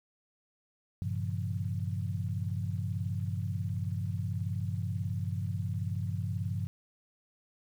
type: chord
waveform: sine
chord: G half-diminished seventh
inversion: none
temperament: equal with one note detuned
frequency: 98 / 116.54 / 138.59 / 171.32 Hz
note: G2 / Bb2 / Db3 / F3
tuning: 0 / 0 / 0 / -33 cents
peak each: -33 / -38 / -39 / -39 dBFS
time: 1.02-6.67 s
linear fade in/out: 0 ms
effects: 10-bit